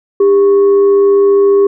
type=tone with frequency modulation; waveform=sine; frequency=399.4 Hz; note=G4; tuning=32 cents sharp; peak=-5 dBFS; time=0.2-1.67 s; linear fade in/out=5 ms; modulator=704 Hz; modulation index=0.23; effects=none